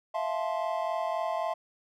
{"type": "chord", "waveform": "triangle", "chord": "F major seventh", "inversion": "third", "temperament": "just", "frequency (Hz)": [654.8, 698.5, 873.1, 1047.7], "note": ["E5", "F5", "A5", "C6"], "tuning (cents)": [-12, 0, -14, 2], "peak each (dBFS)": [-30, -32, -34, -34], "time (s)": [0.14, 1.54], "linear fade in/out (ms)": 10, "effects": []}